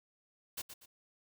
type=noise with echo; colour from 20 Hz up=white; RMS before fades=-40 dBFS; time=0.57-0.62 s; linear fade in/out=10 ms; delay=120 ms; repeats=2; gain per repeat=-9 dB; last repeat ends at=0.86 s; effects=none